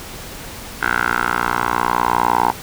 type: tone with band-pass filter sweep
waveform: 10% pulse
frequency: 59.8 Hz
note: A#1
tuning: 45 cents sharp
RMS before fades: -18 dBFS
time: 0.81-2.52 s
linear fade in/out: 20 ms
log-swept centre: 1500 to 900 Hz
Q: 4.4
effects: pink hiss -33 dBFS RMS until 2.62 s